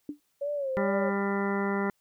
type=tone with exponential decay; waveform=sine; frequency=293.7 Hz; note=D4; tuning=in tune; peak=-28 dBFS; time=0.09-0.2 s; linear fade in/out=2 ms; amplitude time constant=22 ms
type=tone with vibrato; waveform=sine; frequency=554 Hz; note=C#5; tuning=1 cent flat; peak=-28 dBFS; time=0.41-1.1 s; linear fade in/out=10 ms; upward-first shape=sine; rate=2.3 Hz; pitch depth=100 cents each way
type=harmonic tone; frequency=198.8 Hz; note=G3; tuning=25 cents sharp; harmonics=1 / 2 / 3 / 4 / 5 / 6 / 7 / 9 / 10; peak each=-29 / -31 / -39 / -38 / -37 / -42 / -37 / -40 / -41 dBFS; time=0.77-1.9 s; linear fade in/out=0 ms
effects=white hiss -73 dBFS RMS until 2 s